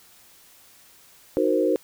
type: chord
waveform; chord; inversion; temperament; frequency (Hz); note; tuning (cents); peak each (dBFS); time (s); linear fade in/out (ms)
sine; C half-diminished seventh; first; equal; 311.1 / 370 / 466.2 / 523.3; Eb4 / Gb4 / Bb4 / C5; 0 / 0 / 0 / 0; -24; 1.37-1.76; 0
effects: white hiss -53 dBFS RMS until 1.83 s